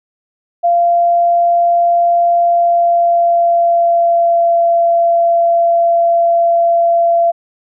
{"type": "tone with pitch glide", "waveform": "sine", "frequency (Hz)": [690, 680.9], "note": ["F5", "F5"], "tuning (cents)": [-21, -44], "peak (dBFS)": -8, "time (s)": [0.63, 7.32], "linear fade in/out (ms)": 20, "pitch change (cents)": -23, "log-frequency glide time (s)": [2.42, 4.57], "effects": []}